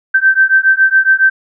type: beating tone pair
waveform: sine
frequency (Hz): 1551 / 1558.2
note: G6 / G6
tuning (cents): -19 / -11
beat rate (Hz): 7.2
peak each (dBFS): -10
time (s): 0.14-1.3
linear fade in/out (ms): 10
effects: none